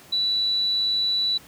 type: tone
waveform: sine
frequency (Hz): 3951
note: B7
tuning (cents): 0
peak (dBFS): -20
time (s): 0.12-1.38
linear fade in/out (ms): 10
effects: pink hiss -48 dBFS RMS until 1.47 s + high-pass 80 Hz 12 dB/octave